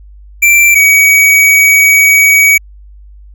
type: tone pair in turn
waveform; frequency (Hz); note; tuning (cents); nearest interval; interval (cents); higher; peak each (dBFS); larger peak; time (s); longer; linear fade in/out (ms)
square; 2349 / 2262; D7 / C#7; 0 / +34; minor second; 66; first; -4; neither; 0.42-0.75 / 0.75-2.58; second; 10
effects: added 50 Hz sine -32 dBFS peak until 3.34 s